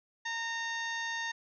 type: harmonic tone with a mistuned harmonic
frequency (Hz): 919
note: A#5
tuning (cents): -25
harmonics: 1 / 2 / 3 / 4 / 5 / 6 / 7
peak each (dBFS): -40 / -35 / -47 / -43 / -50 / -51 / -47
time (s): 0.25-1.32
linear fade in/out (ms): 10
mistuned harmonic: 7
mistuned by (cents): -16
effects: none